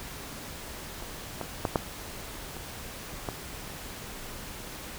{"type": "clicks", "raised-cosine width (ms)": 1, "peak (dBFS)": [-26, -18, -12, -9, -26, -17], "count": 6, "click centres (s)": [1.024, 1.413, 1.652, 1.758, 2.567, 3.288], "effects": ["pink hiss -41 dBFS RMS until 4.98 s"]}